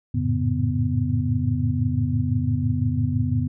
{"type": "tone cluster", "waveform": "sine", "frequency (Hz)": [89.5, 107.4, 113.3, 139.4, 248.7], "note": ["F2", "A2", "A#2", "C#3", "B3"], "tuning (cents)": [43, -41, -49, 10, 12], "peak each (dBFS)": -26, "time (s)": [0.14, 3.48], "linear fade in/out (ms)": 10, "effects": []}